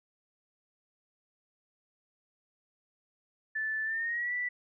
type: tone with pitch glide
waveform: sine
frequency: 1753 to 1967.7 Hz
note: A6 to B6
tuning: -7 to -7 cents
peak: -30 dBFS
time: 3.55-4.49 s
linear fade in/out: 10 ms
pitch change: +200 cents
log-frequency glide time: 3.84-4.33 s
effects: none